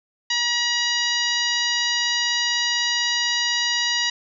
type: harmonic tone with a mistuned harmonic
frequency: 956 Hz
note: A#5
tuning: 43 cents sharp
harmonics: 1 / 2 / 3 / 4 / 5 / 6 / 7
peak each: -33 / -25 / -26 / -26 / -26 / -30 / -35 dBFS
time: 0.3-4.1 s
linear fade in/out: 5 ms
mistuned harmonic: 3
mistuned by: +19 cents
effects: none